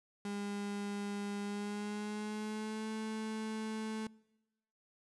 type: tone with pitch glide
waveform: 35% pulse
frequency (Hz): 202.9 to 218.7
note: G#3 to A3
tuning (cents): -40 to -10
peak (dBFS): -36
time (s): 0.25-4.07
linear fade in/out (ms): 2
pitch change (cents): +130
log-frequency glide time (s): 1.42-2.89
effects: noise-tail reverb RT60 1.0 s tail -24 dB re dry + resampled to 24000 Hz